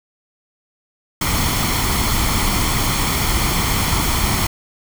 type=noise with comb filter; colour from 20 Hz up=pink; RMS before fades=-18 dBFS; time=1.21-4.47 s; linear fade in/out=5 ms; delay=0.92 ms; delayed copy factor=+0.55; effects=none